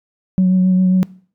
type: tone with vibrato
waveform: sine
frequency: 185 Hz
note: F#3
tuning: in tune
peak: -8 dBFS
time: 0.38-1.03 s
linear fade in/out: 0 ms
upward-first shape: triangle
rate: 7.4 Hz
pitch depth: 18 cents each way
effects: noise-tail reverb RT60 0.5 s tail -23 dB re dry + tanh soft clip ceiling -7 dBFS